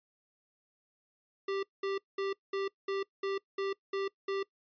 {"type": "tone bursts", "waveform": "square", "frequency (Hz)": 392, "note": "G4", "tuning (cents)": 0, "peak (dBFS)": -32, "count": 9, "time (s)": [1.48, 4.43], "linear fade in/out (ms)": 5, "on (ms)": 150, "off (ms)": 200, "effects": ["noise-tail reverb RT60 0.1 s tail -21 dB re dry", "resampled to 11025 Hz"]}